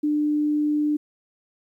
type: tone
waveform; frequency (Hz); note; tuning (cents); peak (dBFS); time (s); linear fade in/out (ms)
sine; 298.4; D4; +28; -19; 0.03-0.97; 10
effects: 10-bit